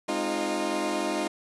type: chord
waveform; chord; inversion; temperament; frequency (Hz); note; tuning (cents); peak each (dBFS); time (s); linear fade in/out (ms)
20% pulse; F minor seventh; first; equal with one note detuned; 207.7 / 261.6 / 307 / 349.2; Ab3 / C4 / Eb4 / F4; 0 / 0 / -23 / 0; -30 / -31 / -25 / -26; 0.08-1.28; 10
effects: resampled to 24000 Hz + 9-bit